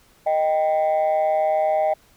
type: tone pair together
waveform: sine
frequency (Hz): 622.3 / 784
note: D#5 / G5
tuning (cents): 0 / 0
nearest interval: major third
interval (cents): 400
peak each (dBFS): -17 / -19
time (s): 0.26-1.94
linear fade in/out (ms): 10
effects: tanh soft clip ceiling -14 dBFS + pink hiss -56 dBFS RMS until 2.16 s